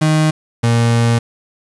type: tone pair in turn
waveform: 35% pulse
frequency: 155.56 / 117.01 Hz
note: D#3 / A#2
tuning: 0 / +7 cents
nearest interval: perfect fourth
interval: 493 cents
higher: first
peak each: -9 dBFS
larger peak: neither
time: 0.01-0.31 / 0.63-1.19 s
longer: second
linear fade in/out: 10 ms
effects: resampled to 24000 Hz + 7-bit